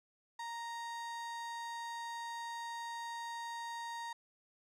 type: tone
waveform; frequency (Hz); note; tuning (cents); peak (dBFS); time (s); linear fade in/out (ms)
35% pulse; 932.3; A#5; 0; -39; 0.39-4.13; 5
effects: low-pass 8000 Hz 12 dB/octave